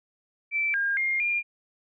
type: tone with pitch steps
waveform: sine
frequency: 2329 / 1613 / 2123 / 2404 Hz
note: D7 / G6 / C7 / D7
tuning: -15 / +49 / +25 / +40 cents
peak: -23 dBFS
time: 0.51-1.43 s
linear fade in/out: 50 ms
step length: 230 ms
effects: none